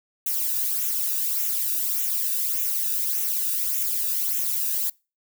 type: noise with flanger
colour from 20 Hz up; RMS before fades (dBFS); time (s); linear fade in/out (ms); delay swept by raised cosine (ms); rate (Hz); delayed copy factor
violet; -25; 0.26-4.9; 5; 0.21 to 0.96; 1.7; -0.6
effects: noise-tail reverb RT60 0.3 s tail -25 dB re dry